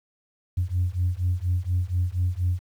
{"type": "beating tone pair", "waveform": "sine", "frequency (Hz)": [87.7, 91.9], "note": ["F2", "F#2"], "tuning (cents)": [8, -11], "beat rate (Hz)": 4.2, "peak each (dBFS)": -24, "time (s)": [0.57, 2.6], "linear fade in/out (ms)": 10, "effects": ["tanh soft clip ceiling -16 dBFS", "9-bit"]}